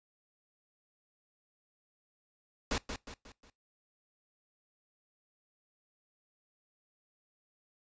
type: noise with echo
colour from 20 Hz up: pink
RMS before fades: -32 dBFS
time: 2.71-2.78 s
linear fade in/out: 2 ms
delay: 180 ms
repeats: 4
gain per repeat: -7 dB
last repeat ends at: 3.5 s
effects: noise-tail reverb RT60 0.2 s tail -22 dB re dry + resampled to 16000 Hz